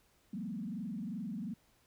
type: tone with frequency modulation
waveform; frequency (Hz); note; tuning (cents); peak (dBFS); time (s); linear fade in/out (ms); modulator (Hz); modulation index
sine; 210.5; G#3; +24; -37; 0.33-1.54; 5; 22.7; 1.6
effects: pink hiss -70 dBFS RMS until 1.86 s